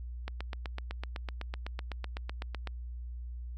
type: click train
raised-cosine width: 0.3 ms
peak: -22 dBFS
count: 20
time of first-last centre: 0.28-2.673 s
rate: 7.94 Hz
effects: added 60 Hz sine -38 dBFS peak until 3.57 s